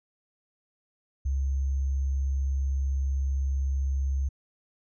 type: tone with sample-and-hold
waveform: sine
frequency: 67.8 Hz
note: C#2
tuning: 38 cents flat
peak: -24 dBFS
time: 1.25-4.29 s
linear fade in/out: 10 ms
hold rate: 6300 Hz
effects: resampled to 22050 Hz